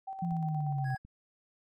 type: tone with tremolo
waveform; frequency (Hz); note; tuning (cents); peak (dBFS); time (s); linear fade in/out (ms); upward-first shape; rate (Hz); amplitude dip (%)
sine; 772; G5; -27; -36; 0.07-0.97; 10; square; 8.4; 45
type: exponential sweep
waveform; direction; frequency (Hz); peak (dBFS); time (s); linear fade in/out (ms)
sine; down; 174.61 to 129.9; -30; 0.22-0.95; 5
type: clicks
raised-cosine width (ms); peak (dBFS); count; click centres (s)
5; -39; 2; 0.321 / 1.05
type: tone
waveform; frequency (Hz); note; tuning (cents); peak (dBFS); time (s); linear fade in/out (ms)
triangle; 1658; G#6; -3; -40; 0.84-0.98; 20
effects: none